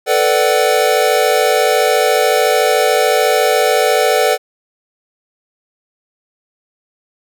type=chord; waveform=square; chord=B minor seventh; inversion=third; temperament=equal with one note detuned; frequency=440 / 493.9 / 587.3 / 753.8 Hz; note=A4 / B4 / D5 / F#5; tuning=0 / 0 / 0 / +32 cents; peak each=-17 dBFS; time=0.06-4.38 s; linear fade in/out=50 ms; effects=none